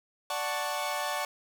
sawtooth chord, D major seventh, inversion none, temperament equal, 587.3 / 740 / 880 / 1108.7 Hz, D5 / F#5 / A5 / C#6, 0 / 0 / 0 / 0 cents, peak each -32 dBFS, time 0.3-1.25 s, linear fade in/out 2 ms, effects none

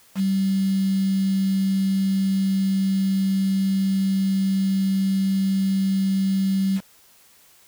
sine tone with quantisation, 192.9 Hz, G3, 28 cents flat, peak -18 dBFS, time 0.15-6.81 s, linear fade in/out 50 ms, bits 6, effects white hiss -54 dBFS RMS until 7.67 s

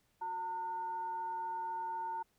sine tone with frequency modulation, 908 Hz, A#5, 46 cents flat, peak -36 dBFS, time 0.21-2.23 s, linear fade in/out 10 ms, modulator 543 Hz, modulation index 0.26, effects pink hiss -75 dBFS RMS until 2.38 s

